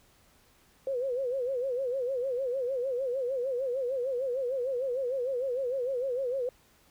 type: tone with vibrato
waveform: sine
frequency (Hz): 513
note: C5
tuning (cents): -34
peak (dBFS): -28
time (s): 0.87-6.49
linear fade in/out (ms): 2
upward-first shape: sine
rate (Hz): 6.6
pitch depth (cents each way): 120
effects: pink hiss -63 dBFS RMS until 6.9 s